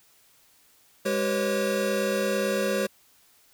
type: tone cluster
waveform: square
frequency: 204.7 / 384.5 / 487.3 / 545 Hz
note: G#3 / G4 / B4 / C#5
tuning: -25 / -33 / -23 / -29 cents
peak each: -31 / -31 / -32 / -28 dBFS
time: 1.05-2.87 s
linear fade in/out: 10 ms
effects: white hiss -60 dBFS RMS until 3.53 s